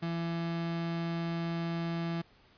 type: tone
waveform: 35% pulse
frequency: 167.8 Hz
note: E3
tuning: 31 cents sharp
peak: -30 dBFS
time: 0.02-2.22 s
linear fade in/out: 10 ms
effects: pink hiss -62 dBFS RMS until 2.57 s + resampled to 11025 Hz